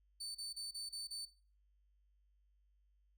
30% pulse tone bursts, 4528 Hz, C#8, 36 cents sharp, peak -40 dBFS, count 6, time 0.2-1.255 s, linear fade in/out 10 ms, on 150 ms, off 31 ms, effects noise-tail reverb RT60 0.4 s tail -18 dB re dry + added 50 Hz sine -70 dBFS peak until 3.17 s

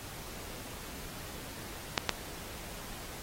clicks, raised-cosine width 0.2 ms, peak -7 dBFS, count 2, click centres 1.978 / 2.093 s, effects pink hiss -45 dBFS RMS until 3.22 s + AAC 48 kbps

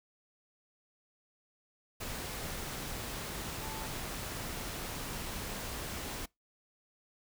sine tone in noise, 880 Hz, A5, in tune, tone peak -46 dBFS, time 3.62-3.87 s, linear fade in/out 10 ms, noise pink, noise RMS -40 dBFS, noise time 2-6.26 s, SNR -9 dB, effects noise-tail reverb RT60 0.2 s tail -25 dB re dry

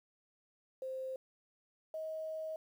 sine tone pair in turn, 523.3 / 632.6 Hz, C5 / D#5, 0 / +29 cents, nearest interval minor third, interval 329 cents, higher second, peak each -38 / -38 dBFS, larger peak neither, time 0.82-1.16 / 1.94-2.56 s, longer second, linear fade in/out 2 ms, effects 11-bit

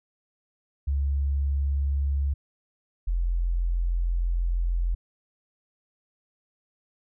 sine tone pair in turn, 69.7 / 43.18 Hz, C#2 / F1, +10 / -19 cents, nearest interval minor sixth, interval 829 cents, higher first, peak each -22 dBFS, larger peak neither, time 0.87-2.34 / 3.07-4.95 s, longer second, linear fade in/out 10 ms, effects none

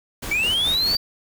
pink noise with tremolo, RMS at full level -31 dBFS, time 0.22-0.96 s, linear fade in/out 10 ms, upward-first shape square, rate 4.7 Hz, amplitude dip 40%
triangle linear sweep, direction up, 2254 to 4679 Hz, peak -17 dBFS, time 0.31-0.97 s, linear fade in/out 5 ms
effects none

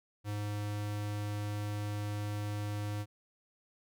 square tone, 103.9 Hz, G#2, 1 cent sharp, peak -35 dBFS, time 0.24-3.06 s, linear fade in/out 50 ms, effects none

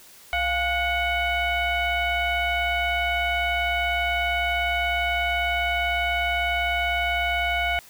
sine tone with frequency modulation, 1459 Hz, F#6, 25 cents flat, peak -21 dBFS, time 0.33-7.79 s, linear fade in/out 0 ms, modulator 762 Hz, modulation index 1.7, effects white hiss -49 dBFS RMS until 7.89 s

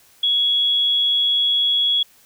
sine tone, 3348 Hz, G#7, 13 cents sharp, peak -15 dBFS, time 0.23-2.03 s, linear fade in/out 5 ms, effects white hiss -53 dBFS RMS until 2.25 s

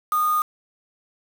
sine tone with quantisation, 1229 Hz, D#6, 22 cents flat, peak -18 dBFS, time 0.12-0.42 s, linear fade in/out 2 ms, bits 5, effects none

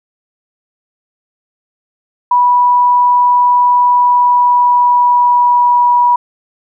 sine tone with pitch glide, 980 to 971.5 Hz, B5 to B5, -14 to -29 cents, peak -6 dBFS, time 2.31-6.16 s, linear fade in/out 5 ms, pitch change -15 cents, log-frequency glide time 3.88-5.84 s, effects none

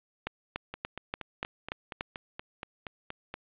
two click trains, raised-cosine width 0.3 ms, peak -21 / -15 dBFS, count 12 / 7, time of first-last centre 0.74-3.34 / 0.27-2.009 s, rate 4.23 / 3.45 Hz, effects resampled to 8000 Hz + 9-bit

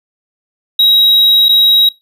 triangle tone with dropouts, 3830 Hz, A#7, 46 cents sharp, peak -4 dBFS, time 0.79-1.89 s, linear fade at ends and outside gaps 5 ms, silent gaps 1.485-1.491 s, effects noise-tail reverb RT60 0.2 s tail -19 dB re dry

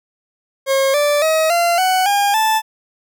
40% pulse tone with pitch steps, 540 / 585.5 / 634.8 / 688.3 / 746.2 / 809.1 / 877.2 Hz, C#5 / D5 / D#5 / F5 / F#5 / G#5 / A5, -45 / -5 / +35 / -25 / +14 / -45 / -6 cents, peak -12 dBFS, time 0.66-2.62 s, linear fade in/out 50 ms, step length 280 ms, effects none

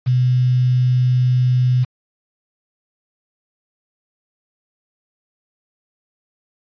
sine tone with quantisation, 126 Hz, B2, 35 cents sharp, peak -12 dBFS, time 0.06-1.85 s, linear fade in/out 20 ms, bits 6, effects resampled to 11025 Hz

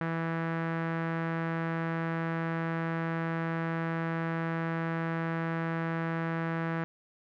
sawtooth tone with low-pass filter, 164.6 Hz, E3, 2 cents flat, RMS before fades -32 dBFS, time 0.01-6.84 s, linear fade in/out 0 ms, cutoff 1700 Hz, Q 2.3, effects none

